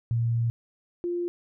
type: tone pair in turn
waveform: sine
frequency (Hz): 116.54 / 349.2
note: A#2 / F4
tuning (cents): 0 / 0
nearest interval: octave + perfect fifth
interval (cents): 1900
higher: second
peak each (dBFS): -22 / -26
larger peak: first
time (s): 0.11-0.5 / 1.04-1.28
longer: first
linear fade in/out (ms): 0
effects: none